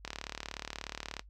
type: click train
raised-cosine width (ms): 0.2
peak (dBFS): -20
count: 43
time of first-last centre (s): 0.05-1.194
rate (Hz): 36.7
effects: noise-tail reverb RT60 0.1 s tail -18 dB re dry + added 50 Hz sine -52 dBFS peak until 1.29 s